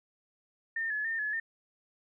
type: tone with vibrato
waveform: sine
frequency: 1760 Hz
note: A6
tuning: in tune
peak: -30 dBFS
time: 0.76-1.4 s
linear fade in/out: 5 ms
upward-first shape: square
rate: 3.5 Hz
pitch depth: 52 cents each way
effects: none